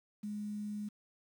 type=tone with quantisation; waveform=sine; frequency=208.6 Hz; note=G#3; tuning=8 cents sharp; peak=-37 dBFS; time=0.23-0.89 s; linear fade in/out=10 ms; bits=10; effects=none